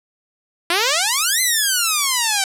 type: exponential two-way sweep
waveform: 5% pulse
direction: up then down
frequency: 330 to 2079 to 758 Hz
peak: -4 dBFS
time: 0.7-2.44 s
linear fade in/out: 2 ms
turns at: 1.41 s
effects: low-pass 12000 Hz 12 dB/octave